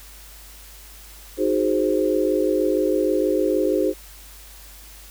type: chord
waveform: sine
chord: Ab dominant seventh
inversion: second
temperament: equal with one note detuned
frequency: 311.1 / 368.9 / 415.3 / 523.3 Hz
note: Eb4 / Gb4 / Ab4 / C5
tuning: 0 / -5 / 0 / 0 cents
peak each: -23 dBFS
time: 1.37-3.94 s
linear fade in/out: 50 ms
effects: added 50 Hz sine -44 dBFS peak until 5.1 s + white hiss -45 dBFS RMS until 5.1 s

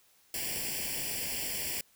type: noise with comb filter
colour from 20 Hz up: white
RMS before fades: -35 dBFS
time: 0.34-1.81 s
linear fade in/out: 2 ms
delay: 0.39 ms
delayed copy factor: +0.95
effects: white hiss -65 dBFS RMS until 1.95 s

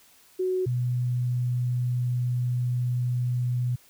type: tone pair in turn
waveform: sine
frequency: 370.5 / 123.4 Hz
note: F#4 / B2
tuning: +2 / -1 cents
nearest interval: octave + perfect fifth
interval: 1903 cents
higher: first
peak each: -23 dBFS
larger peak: neither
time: 0.39-0.66 / 0.66-3.76 s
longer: second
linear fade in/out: 10 ms
effects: white hiss -57 dBFS RMS until 3.89 s

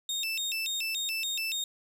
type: tone with vibrato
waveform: 30% pulse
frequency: 3130 Hz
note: G7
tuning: 3 cents flat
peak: -27 dBFS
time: 0.09-1.64 s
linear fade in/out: 2 ms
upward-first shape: square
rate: 3.5 Hz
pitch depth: 290 cents each way
effects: 10-bit

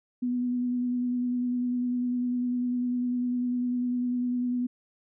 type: tone with vibrato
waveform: sine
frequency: 246.5 Hz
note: B3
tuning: 3 cents flat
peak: -25 dBFS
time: 0.22-4.67 s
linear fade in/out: 10 ms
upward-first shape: sine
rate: 10 Hz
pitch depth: 17 cents each way
effects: none

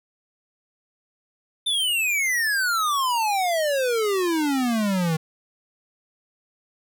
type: exponential sweep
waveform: square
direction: down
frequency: 3600 to 155.56 Hz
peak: -21 dBFS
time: 1.66-5.17 s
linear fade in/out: 10 ms
effects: none

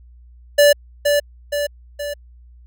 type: tone with echo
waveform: square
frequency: 581 Hz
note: D5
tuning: 19 cents flat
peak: -9 dBFS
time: 0.58-0.73 s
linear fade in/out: 10 ms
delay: 470 ms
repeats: 3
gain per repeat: -5 dB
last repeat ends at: 2.14 s
effects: added 60 Hz sine -42 dBFS peak until 2.66 s

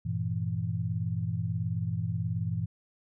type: chord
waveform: sine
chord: E diminished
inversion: first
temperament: equal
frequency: 98 / 116.54 / 164.81 Hz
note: G2 / Bb2 / E3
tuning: 0 / 0 / 0 cents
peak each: -33 / -32 / -33 dBFS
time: 0.05-2.66 s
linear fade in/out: 10 ms
effects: none

